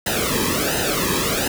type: noise with flanger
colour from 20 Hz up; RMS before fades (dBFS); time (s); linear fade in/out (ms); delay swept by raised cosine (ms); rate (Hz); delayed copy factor
pink; -21; 0.06-1.48; 5; 0.88 to 1.42; 1.4; -0.8
effects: none